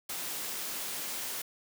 white high-pass noise, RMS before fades -37 dBFS, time 0.09-1.42 s, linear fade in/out 5 ms, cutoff 150 Hz, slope 12 dB/octave, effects none

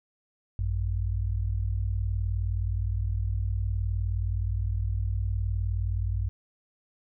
sine tone pair together, 56.1 / 95.5 Hz, A1 / G2, +34 / -45 cents, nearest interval major sixth, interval 921 cents, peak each -28 dBFS, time 0.59-6.29 s, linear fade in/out 0 ms, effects none

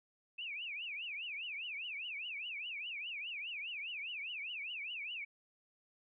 sine tone with vibrato, 2566 Hz, E7, 47 cents flat, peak -40 dBFS, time 0.38-5.25 s, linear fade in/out 10 ms, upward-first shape triangle, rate 4.9 Hz, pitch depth 280 cents each way, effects none

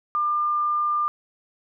sine tone, 1199 Hz, D6, 36 cents sharp, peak -20 dBFS, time 0.15-1.08 s, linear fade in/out 0 ms, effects none

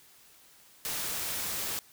white noise, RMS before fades -34 dBFS, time 0.85-1.79 s, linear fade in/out 0 ms, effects white hiss -58 dBFS RMS until 1.92 s

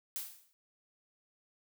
blue noise with exponential decay, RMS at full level -36 dBFS, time 0.16-0.53 s, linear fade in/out 0 ms, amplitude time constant 80 ms, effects none

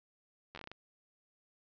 slowing click train, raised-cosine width 0.3 ms, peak -30 dBFS, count 8, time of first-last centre 0.55-0.716 s, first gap 11 ms, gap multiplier 1.25, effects resampled to 16000 Hz + 12-bit

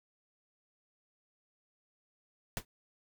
pink noise with exponential decay, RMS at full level -32 dBFS, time 2.57-2.65 s, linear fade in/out 1 ms, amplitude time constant 16 ms, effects none

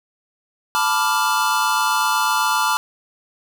square chord, B half-diminished seventh, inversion third, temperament equal, 880 / 987.8 / 1174.7 / 1396.9 Hz, A5 / B5 / D6 / F6, 0 / 0 / 0 / 0 cents, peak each -23 dBFS, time 0.75-2.77 s, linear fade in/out 0 ms, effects none

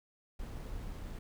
brown noise with sample-and-hold, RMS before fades -42 dBFS, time 0.39-1.19 s, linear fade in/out 5 ms, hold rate 11025 Hz, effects none

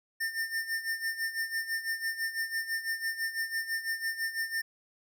square tone with tremolo, 1805 Hz, A6, 44 cents sharp, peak -29 dBFS, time 0.2-4.62 s, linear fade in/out 10 ms, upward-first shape sine, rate 6 Hz, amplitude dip 75%, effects none

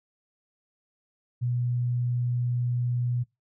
sine tone, 122.2 Hz, B2, 18 cents flat, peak -24 dBFS, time 1.41-3.24 s, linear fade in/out 20 ms, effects noise-tail reverb RT60 0.2 s tail -22 dB re dry

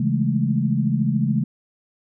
sine chord, A major seventh, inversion first, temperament just, 137.5 / 165 / 206.2 / 220 Hz, C#3 / E3 / G#3 / A3, -14 / +2 / -12 / 0 cents, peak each -22 / -25 / -23 / -23 dBFS, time 0-1.44 s, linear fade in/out 5 ms, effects none

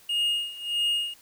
triangle tone with tremolo, 2851 Hz, F7, 35 cents sharp, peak -20 dBFS, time 0.09-1.14 s, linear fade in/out 5 ms, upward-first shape sine, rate 1.6 Hz, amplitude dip 85%, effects white hiss -55 dBFS RMS until 1.21 s

